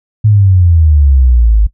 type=exponential sweep; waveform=sine; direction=down; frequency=109.3 to 50.7 Hz; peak=-4 dBFS; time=0.24-1.67 s; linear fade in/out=10 ms; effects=noise-tail reverb RT60 0.1 s tail -18 dB re dry